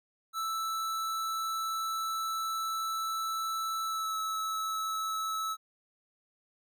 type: tone with pitch glide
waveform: square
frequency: 1318.5 to 1302.6 Hz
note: E6 to E6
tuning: 0 to -21 cents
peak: -32 dBFS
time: 0.33-5.57 s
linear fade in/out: 50 ms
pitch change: -21 cents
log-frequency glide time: 3.84-4.14 s
effects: none